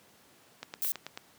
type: click train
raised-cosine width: 0.2 ms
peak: -21 dBFS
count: 6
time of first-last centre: 0.63-1.175 s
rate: 9.18 Hz
type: noise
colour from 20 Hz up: violet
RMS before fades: -31 dBFS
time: 0.82-0.92 s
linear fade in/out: 0 ms
effects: pink hiss -60 dBFS RMS until 1.38 s + high-pass 150 Hz 12 dB/octave